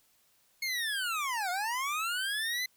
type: linear two-way sweep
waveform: 25% pulse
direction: down then up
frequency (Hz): 2185 to 699 to 2050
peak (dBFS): -27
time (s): 0.62-2.66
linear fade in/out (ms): 5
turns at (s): 1.5
effects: white hiss -68 dBFS RMS until 2.76 s